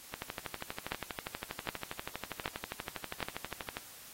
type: two click trains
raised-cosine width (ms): 0.3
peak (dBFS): -21 / -17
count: 46 / 4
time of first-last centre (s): 0.14-3.769 / 0.92-3.228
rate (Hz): 12.4 / 1.3
effects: white hiss -52 dBFS RMS until 4.13 s + AAC 48 kbps